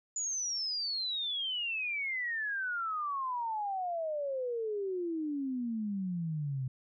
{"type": "exponential sweep", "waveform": "sine", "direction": "down", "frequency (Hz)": [7000, 126.6], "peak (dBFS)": -32, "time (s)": [0.16, 6.68], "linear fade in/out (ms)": 5, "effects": []}